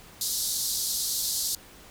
pink band-pass noise, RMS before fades -29 dBFS, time 0.21-1.55 s, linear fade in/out 2 ms, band 3900 to 15000 Hz, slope 48 dB/octave, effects pink hiss -50 dBFS RMS until 1.9 s

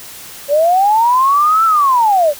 sine linear two-way sweep, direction up then down, 554.4 to 1345 to 554.4 Hz, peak -8 dBFS, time 0.48-2.34 s, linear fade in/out 50 ms, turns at 1.65 s, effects white hiss -33 dBFS RMS until 2.39 s

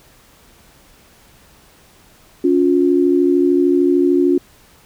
sine tone pair together, 282 / 355.3 Hz, C#4 / F4, +30 / +30 cents, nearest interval major third, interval 400 cents, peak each -14 / -13 dBFS, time 2.44-4.38 s, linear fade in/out 5 ms, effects pink hiss -49 dBFS RMS until 4.85 s

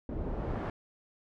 pink noise with low-pass filter sweep, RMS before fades -35 dBFS, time 0.09-0.7 s, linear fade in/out 2 ms, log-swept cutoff 430 to 1200 Hz, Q 0.75, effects none

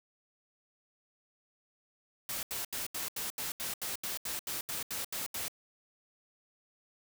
white noise bursts, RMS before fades -37 dBFS, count 15, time 2.29-5.482 s, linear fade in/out 2 ms, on 140 ms, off 78 ms, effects none

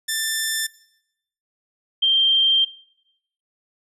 10% pulse / sine tone pair in turn, 1775 / 3163 Hz, A6 / G7, +15 / +15 cents, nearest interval minor seventh, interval 1000 cents, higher second, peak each -13 / -14 dBFS, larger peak first, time 0.08-0.67 / 2.02-2.65 s, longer second, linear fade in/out 10 ms, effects noise-tail reverb RT60 0.8 s tail -20 dB re dry + resampled to 32000 Hz

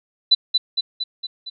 sine tone with echo, 3988 Hz, B7, 16 cents sharp, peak -9 dBFS, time 0.31-0.35 s, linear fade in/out 10 ms, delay 230 ms, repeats 5, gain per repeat -4 dB, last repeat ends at 1.5 s, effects none

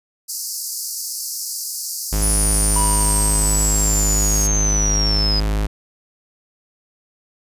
pink high-pass noise, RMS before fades -26 dBFS, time 0.28-4.48 s, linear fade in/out 20 ms, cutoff 4600 Hz, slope 96 dB/octave
45% pulse tone, 51.91 Hz, G#1, in tune, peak -17 dBFS, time 2.12-5.67 s, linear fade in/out 10 ms
sine linear sweep, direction down, 9956 to 4978 Hz, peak -18 dBFS, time 2.22-5.4 s, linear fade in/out 5 ms
triangle tone with exponential decay, 975 Hz, B5, 23 cents flat, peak -18 dBFS, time 2.76-4.7 s, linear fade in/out 2 ms, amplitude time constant 420 ms
effects resampled to 32000 Hz

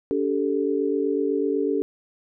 sine chord, D suspended fourth, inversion none, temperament equal with one note detuned, 286.3 / 392 / 440 Hz, D4 / G4 / A4, -44 / 0 / 0 cents, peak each -25 dBFS, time 0.11-1.82 s, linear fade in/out 0 ms, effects none

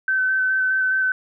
sine tone with vibrato, 1530 Hz, G6, 42 cents flat, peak -17 dBFS, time 0.08-1.12 s, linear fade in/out 2 ms, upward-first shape square, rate 4.8 Hz, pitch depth 12 cents each way, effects none

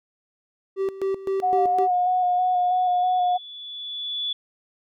triangle tone with tremolo, 387.3 Hz, G4, 21 cents flat, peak -19 dBFS, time 0.76-1.88 s, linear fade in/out 50 ms, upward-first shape square, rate 3.9 Hz, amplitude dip 80%
sine tone with vibrato, 726 Hz, F#5, 33 cents flat, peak -18 dBFS, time 1.42-3.38 s, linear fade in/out 20 ms, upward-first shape square, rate 3.1 Hz, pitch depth 17 cents each way
sine tone with exponential growth, 3442 Hz, A7, 39 cents flat, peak -23 dBFS, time 1.93-4.33 s, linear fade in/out 5 ms, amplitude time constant 520 ms
effects none

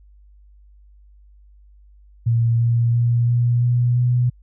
sine tone with pitch steps, 116.2 / 117.55 / 118.92 / 120.3 / 121.7 / 123.11 Hz, A#2 / A#2 / A#2 / B2 / B2 / B2, -5 / +15 / +35 / -45 / -25 / -5 cents, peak -14 dBFS, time 2.26-4.3 s, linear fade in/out 10 ms, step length 340 ms, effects added 50 Hz sine -46 dBFS peak until 4.42 s

